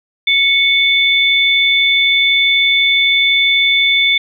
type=tone pair together; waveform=sine; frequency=2217 / 3519 Hz; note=C#7 / A7; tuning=0 / 0 cents; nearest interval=minor sixth; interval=800 cents; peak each=-12 dBFS; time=0.27-4.18 s; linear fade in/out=5 ms; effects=none